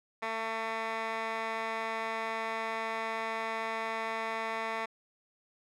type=tone with band-pass filter; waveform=15% pulse; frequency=223.9 Hz; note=A3; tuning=30 cents sharp; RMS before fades=-35 dBFS; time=0.22-4.86 s; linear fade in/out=10 ms; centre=1500 Hz; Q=1.9; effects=none